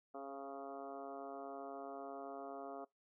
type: harmonic tone with a mistuned harmonic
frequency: 138.1 Hz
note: C#3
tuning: 6 cents flat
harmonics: 2 / 3 / 4 / 5 / 6 / 7 / 8 / 9 / 10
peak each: -53 / -52 / -53 / -49 / -58 / -62 / -58 / -57 / -65 dBFS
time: 0.14-2.85 s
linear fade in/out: 10 ms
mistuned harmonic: 4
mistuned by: -24 cents
effects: noise-tail reverb RT60 0.2 s tail -25 dB re dry